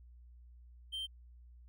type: tone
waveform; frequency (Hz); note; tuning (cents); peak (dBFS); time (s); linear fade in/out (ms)
triangle; 3136; G7; 0; -36; 0.92-1.07; 20
effects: added 60 Hz sine -54 dBFS peak until 1.68 s